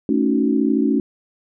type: chord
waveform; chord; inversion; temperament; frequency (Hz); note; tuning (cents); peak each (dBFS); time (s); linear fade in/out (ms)
sine; D# half-diminished seventh; second; equal; 220 / 277.2 / 311.1 / 370; A3 / C#4 / D#4 / F#4; 0 / 0 / 0 / 0; -20 / -18 / -22 / -24; 0.09-1; 2
effects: none